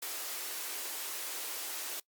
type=high-pass noise; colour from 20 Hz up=white; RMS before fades=-39 dBFS; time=0.02-2 s; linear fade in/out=5 ms; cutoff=290 Hz; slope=48 dB/octave; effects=noise-tail reverb RT60 0.1 s tail -22 dB re dry + Opus 48 kbps